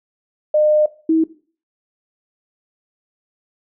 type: tone pair in turn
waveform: sine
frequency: 607 / 321.5 Hz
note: D#5 / E4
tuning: -43 / -43 cents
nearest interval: major seventh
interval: 1100 cents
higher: first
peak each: -11 dBFS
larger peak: neither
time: 0.54-0.86 / 1.09-1.24 s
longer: first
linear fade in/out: 5 ms
effects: noise-tail reverb RT60 0.4 s tail -17 dB re dry